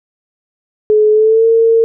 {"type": "tone with pitch glide", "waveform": "sine", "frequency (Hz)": [426.7, 454.7], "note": ["G#4", "A#4"], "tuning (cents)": [47, -43], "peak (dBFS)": -6, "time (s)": [0.9, 1.84], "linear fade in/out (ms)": 0, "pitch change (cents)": 110, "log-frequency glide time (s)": [1.12, 1.46], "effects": []}